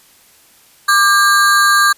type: ring-modulated tone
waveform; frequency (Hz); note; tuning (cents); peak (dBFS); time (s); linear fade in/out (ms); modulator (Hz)
square; 1396.9; F6; 0; -6; 0.88-1.93; 10; 212
effects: white hiss -48 dBFS RMS until 1.97 s + resampled to 32000 Hz